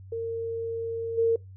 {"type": "tone with level steps", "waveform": "sine", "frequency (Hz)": 457.5, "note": "A#4", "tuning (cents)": -32, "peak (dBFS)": [-28, -19], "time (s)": [0.12, 1.36], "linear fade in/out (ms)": 5, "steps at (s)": 1.17, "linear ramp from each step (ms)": 20, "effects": ["noise-tail reverb RT60 0.2 s tail -23 dB re dry", "added 95 Hz sine -43 dBFS peak until 1.56 s"]}